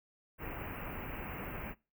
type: band-stop noise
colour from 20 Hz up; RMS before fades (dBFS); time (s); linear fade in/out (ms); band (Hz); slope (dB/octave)
pink; -42; 0.38-1.75; 50; 2800 to 14000; 96
effects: noise-tail reverb RT60 0.3 s tail -23 dB re dry